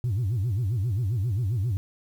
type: tone with vibrato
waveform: sine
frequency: 108.3 Hz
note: A2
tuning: 27 cents flat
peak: -21 dBFS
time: 0.04-1.77 s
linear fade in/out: 0 ms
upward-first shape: sine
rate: 7.5 Hz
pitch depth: 280 cents each way
effects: tanh soft clip ceiling -21 dBFS + 9-bit